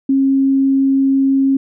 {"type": "tone", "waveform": "sine", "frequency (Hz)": 270.6, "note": "C#4", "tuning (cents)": -42, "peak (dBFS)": -10, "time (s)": [0.09, 1.57], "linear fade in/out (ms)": 5, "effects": []}